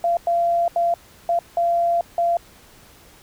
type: tone bursts at uneven times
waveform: sine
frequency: 686 Hz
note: F5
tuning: 31 cents flat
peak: -16 dBFS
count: 6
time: 0.04-0.17 / 0.27-0.68 / 0.76-0.94 / 1.29-1.39 / 1.57-2.01 / 2.18-2.37 s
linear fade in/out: 2 ms
effects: pink hiss -49 dBFS RMS until 3.22 s